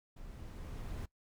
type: noise with level ramp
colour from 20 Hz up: brown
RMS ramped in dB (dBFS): -50 to -40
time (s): 0.16-1.06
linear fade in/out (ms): 10
effects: noise-tail reverb RT60 0.1 s tail -20 dB re dry